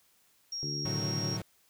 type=tone; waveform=sine; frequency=5588 Hz; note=F8; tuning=in tune; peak=-34 dBFS; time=0.52-1.37 s; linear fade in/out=5 ms
type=harmonic tone; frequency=72.9 Hz; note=D2; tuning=12 cents flat; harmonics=2 / 3 / 4 / 5 / 6; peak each=-37 / -50 / -43 / -44 / -51 dBFS; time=0.63-1.35 s; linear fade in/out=0 ms
type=chord; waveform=45% pulse; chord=A diminished seventh; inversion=none; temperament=equal; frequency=110 / 130.81 / 155.56 / 185 Hz; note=A2 / C3 / Eb3 / Gb3; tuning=0 / 0 / 0 / 0 cents; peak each=-37 / -43 / -42 / -39 dBFS; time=0.85-1.42 s; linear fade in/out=5 ms
effects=white hiss -67 dBFS RMS until 1.69 s